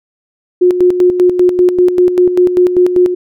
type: tone with tremolo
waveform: sine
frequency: 360 Hz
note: F#4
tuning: 47 cents flat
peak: -4 dBFS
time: 0.61-3.15 s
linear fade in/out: 10 ms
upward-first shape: square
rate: 5.1 Hz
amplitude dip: 60%
effects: none